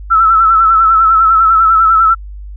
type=tone with vibrato; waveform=sine; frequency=1320 Hz; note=E6; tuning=2 cents sharp; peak=-5 dBFS; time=0.1-2.15 s; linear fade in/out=20 ms; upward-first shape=sine; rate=10 Hz; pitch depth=49 cents each way; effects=added 50 Hz sine -25 dBFS peak until 2.56 s